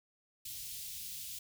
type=band-stop noise; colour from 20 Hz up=white; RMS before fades=-44 dBFS; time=0.45-1.39 s; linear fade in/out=5 ms; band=150 to 2800 Hz; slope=24 dB/octave; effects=none